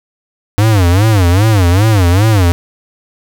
square tone with vibrato, 98 Hz, G2, in tune, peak -7 dBFS, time 0.58-2.52 s, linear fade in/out 0 ms, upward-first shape sine, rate 2.5 Hz, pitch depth 230 cents each way, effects none

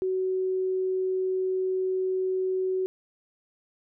sine tone, 374.4 Hz, F#4, 20 cents sharp, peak -24 dBFS, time 0.02-2.86 s, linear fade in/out 0 ms, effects none

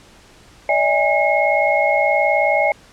sine tone cluster, 581 / 640 / 818 / 2163 Hz, D5 / D#5 / G#5 / C#7, -19 / +49 / -26 / -43 cents, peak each -19 dBFS, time 0.69-2.72 s, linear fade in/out 2 ms, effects pink hiss -47 dBFS RMS until 2.92 s + low-pass 8000 Hz 12 dB/octave

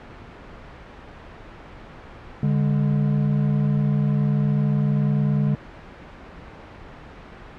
triangle tone pair together, 145.3 / 205.5 Hz, D3 / G#3, -18 / -18 cents, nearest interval tritone, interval 600 cents, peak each -17 / -21 dBFS, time 2.43-5.55 s, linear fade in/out 2 ms, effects pink hiss -41 dBFS RMS until 7.58 s + low-pass 2000 Hz 12 dB/octave

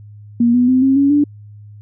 sine tone with pitch steps, 236.5 / 246.5 / 257 / 267.9 / 279.3 / 291.2 Hz, A#3 / B3 / C4 / C4 / C#4 / D4, +25 / -3 / -31 / +41 / +13 / -15 cents, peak -9 dBFS, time 0.4-1.24 s, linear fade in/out 5 ms, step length 140 ms, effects added 104 Hz sine -35 dBFS peak until 1.81 s

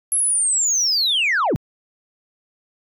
sine linear sweep, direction down, 11175 to 87.31 Hz, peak -14 dBFS, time 0.12-1.56 s, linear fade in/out 0 ms, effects tanh soft clip ceiling -14 dBFS

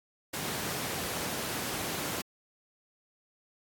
pink high-pass noise, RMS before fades -35 dBFS, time 0.33-2.22 s, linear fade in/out 10 ms, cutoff 130 Hz, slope 12 dB/octave, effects AAC 64 kbps

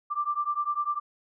sine beating tone pair, 1174.7 / 1184.7 Hz, D6 / D6, 0 / +15 cents, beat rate 10 Hz, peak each -29 dBFS, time 0.1-1 s, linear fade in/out 20 ms, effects none

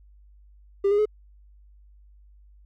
triangle tone with pitch steps, 397.3 / 410.6 / 424.3 Hz, G4 / G#4 / G#4, +23 / -20 / +37 cents, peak -15 dBFS, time 0.84-1.056 s, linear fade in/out 10 ms, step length 72 ms, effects tanh soft clip ceiling -13 dBFS + added 50 Hz sine -50 dBFS peak until 2.65 s

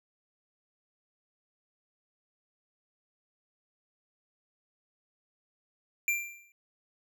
square tone with exponential decay, 2369 Hz, D7, 14 cents sharp, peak -24 dBFS, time 6.08-6.52 s, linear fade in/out 1 ms, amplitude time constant 95 ms, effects none

